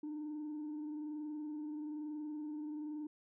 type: tone with frequency modulation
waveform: sine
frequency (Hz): 301.6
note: D4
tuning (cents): +46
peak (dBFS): -38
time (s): 0.03-3.07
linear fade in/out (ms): 5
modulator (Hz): 21.1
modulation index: 0.29
effects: tanh soft clip ceiling -38 dBFS